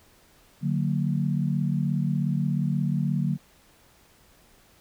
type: chord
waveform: sine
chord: D augmented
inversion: none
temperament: just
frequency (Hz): 146.83 / 183.54 / 229.4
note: D3 / F#3 / A#3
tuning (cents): 0 / -14 / -28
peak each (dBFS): -25 / -27 / -30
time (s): 0.61-3.38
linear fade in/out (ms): 50
effects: pink hiss -58 dBFS RMS until 4.8 s